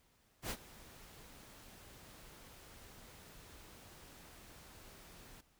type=noise with ADSR envelope; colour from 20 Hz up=pink; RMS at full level=-38 dBFS; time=0.42-5.41 s; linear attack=82 ms; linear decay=60 ms; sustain=-19 dB; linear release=7 ms; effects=pink hiss -72 dBFS RMS until 5.59 s